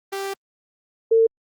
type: tone pair in turn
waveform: sawtooth / sine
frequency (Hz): 392 / 451.8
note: G4 / A4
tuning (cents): 0 / +46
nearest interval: major second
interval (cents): 246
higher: second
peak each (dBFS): -22 / -12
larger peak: second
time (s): 0.12-0.34 / 1.11-1.27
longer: first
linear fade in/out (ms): 10
effects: Opus 24 kbps